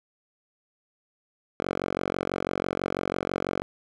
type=tone with band-pass filter; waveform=5% pulse; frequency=46.06 Hz; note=F#1; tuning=7 cents flat; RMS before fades=-30 dBFS; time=1.6-3.62 s; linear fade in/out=0 ms; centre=720 Hz; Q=0.59; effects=none